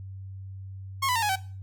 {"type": "tone with pitch steps", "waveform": "sawtooth", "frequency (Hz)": [1085, 994.9, 912.4, 836.6, 767.2], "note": ["C#6", "B5", "A#5", "G#5", "G5"], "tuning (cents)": [-37, 12, -37, 12, -37], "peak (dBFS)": -20, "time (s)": [1.02, 1.36], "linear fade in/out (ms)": 10, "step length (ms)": 68, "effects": ["noise-tail reverb RT60 0.4 s tail -18 dB re dry", "added 96 Hz sine -37 dBFS peak until 1.62 s"]}